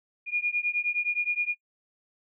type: beating tone pair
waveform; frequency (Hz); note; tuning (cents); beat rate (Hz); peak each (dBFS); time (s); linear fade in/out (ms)
sine; 2428 / 2437.6; D#7 / D#7; -43 / -36; 9.6; -28; 0.26-1.55; 50
effects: noise-tail reverb RT60 0.1 s tail -23 dB re dry